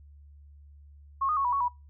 sine tone with pitch steps, 1088 / 1233 / 1103 / 977 / 1113 / 974 Hz, C#6 / D#6 / C#6 / B5 / C#6 / B5, -33 / -16 / -9 / -19 / +7 / -24 cents, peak -24 dBFS, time 1.21-1.684 s, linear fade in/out 10 ms, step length 79 ms, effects noise-tail reverb RT60 0.3 s tail -26 dB re dry + added 72 Hz sine -49 dBFS peak until 1.89 s

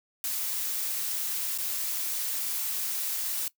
blue noise with dropouts, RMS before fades -31 dBFS, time 0.24-3.48 s, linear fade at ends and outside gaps 1 ms, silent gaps 1.577-1.585 s, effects noise-tail reverb RT60 0.1 s tail -19 dB re dry

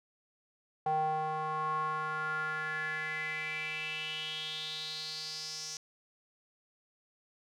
square tone with band-pass filter sweep, 155.56 Hz, D#3, in tune, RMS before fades -36 dBFS, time 0.86-5.77 s, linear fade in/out 2 ms, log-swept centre 750 to 5800 Hz, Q 6, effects none

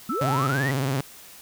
sine linear sweep, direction up, 192.1 to 1975.5 Hz, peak -26 dBFS, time 0.09-0.71 s, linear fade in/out 2 ms
sine tone, 1318.5 Hz, E6, in tune, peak -27 dBFS, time 0.09-0.51 s, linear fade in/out 10 ms
sawtooth tone with vibrato, 135 Hz, C#3, 45 cents flat, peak -19 dBFS, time 0.21-1.01 s, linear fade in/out 5 ms, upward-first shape triangle, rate 18 Hz, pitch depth 130 cents each way
effects white hiss -46 dBFS RMS until 1.41 s

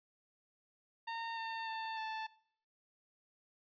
sawtooth tone with pitch steps, 916 / 903.9 / 892 / 880.2 Hz, A#5 / A5 / A5 / A5, -31 / +46 / +23 / 0 cents, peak -35 dBFS, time 1.07-2.27 s, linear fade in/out 10 ms, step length 300 ms, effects noise-tail reverb RT60 0.6 s tail -21 dB re dry + resampled to 11025 Hz

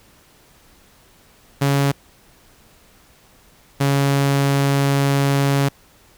sawtooth tone pair in turn, 139.9 / 139.38 Hz, C#3 / C#3, +16 / +10 cents, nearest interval unison, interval 6 cents, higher first, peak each -11 dBFS, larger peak neither, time 1.61-1.92 / 3.8-5.69 s, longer second, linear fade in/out 10 ms, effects pink hiss -52 dBFS RMS until 6.17 s

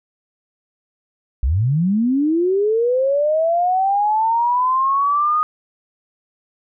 sine linear sweep, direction up, 55 to 1244.5 Hz, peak -14 dBFS, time 1.43-5.43 s, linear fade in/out 0 ms, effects none

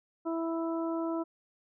harmonic tone, 329.6 Hz, E4, in tune, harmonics 1 / 2 / 3 / 4, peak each -31 / -37 / -41 / -43 dBFS, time 0.25-1.24 s, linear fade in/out 20 ms, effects none

